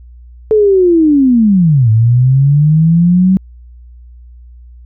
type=linear two-way sweep; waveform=sine; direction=down then up; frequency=440 to 108.1 to 191.3 Hz; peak=-5 dBFS; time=0.51-3.37 s; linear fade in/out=0 ms; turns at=1.9 s; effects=added 60 Hz sine -33 dBFS peak until 4.85 s